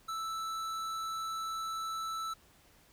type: tone with tanh clipping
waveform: sine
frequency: 1318.5 Hz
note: E6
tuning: in tune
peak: -37 dBFS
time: 0.08-2.34 s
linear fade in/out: 10 ms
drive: 16 dB
effects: pink hiss -63 dBFS RMS until 2.92 s